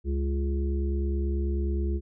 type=harmonic tone; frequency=69.3 Hz; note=C#2; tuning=in tune; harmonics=1 / 3 / 5 / 6; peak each=-25 / -36 / -34 / -42 dBFS; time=0.04-2.01 s; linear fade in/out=50 ms; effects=none